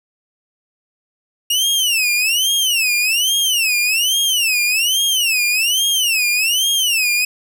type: tone with vibrato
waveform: sawtooth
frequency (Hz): 2797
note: F7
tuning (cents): +2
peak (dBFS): -11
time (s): 1.5-7.25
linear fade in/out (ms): 5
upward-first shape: sine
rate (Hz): 1.2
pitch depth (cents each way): 260
effects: none